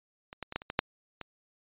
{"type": "clicks", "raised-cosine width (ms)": 0.3, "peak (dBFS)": [-26, -20, -24, -14, -27, -18, -7, -23], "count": 8, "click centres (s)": [0.329, 0.427, 0.524, 0.56, 0.619, 0.701, 0.791, 1.213], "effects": ["resampled to 8000 Hz"]}